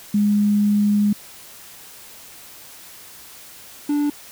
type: tone pair in turn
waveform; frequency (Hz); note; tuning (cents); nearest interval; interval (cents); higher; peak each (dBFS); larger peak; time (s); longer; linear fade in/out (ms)
sine / triangle; 206.5 / 292; G#3 / D4; -10 / -10; tritone; 600; second; -14 / -15; first; 0.14-1.13 / 3.89-4.1; first; 5
effects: white hiss -42 dBFS RMS until 4.31 s